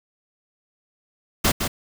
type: noise with echo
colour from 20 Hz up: pink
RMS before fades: -18 dBFS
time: 1.44-1.52 s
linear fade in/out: 10 ms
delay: 160 ms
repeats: 1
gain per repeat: -6 dB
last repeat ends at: 1.68 s
effects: none